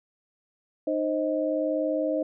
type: tone cluster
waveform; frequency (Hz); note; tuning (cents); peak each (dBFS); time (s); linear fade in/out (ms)
sine; 306.8 / 528 / 628; D#4 / C5 / D#5; -24 / +16 / +16; -28; 0.87-2.23; 5
effects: none